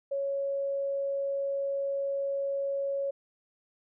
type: tone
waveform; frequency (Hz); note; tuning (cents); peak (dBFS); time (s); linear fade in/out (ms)
sine; 554.4; C#5; 0; -28; 0.11-3.11; 10
effects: none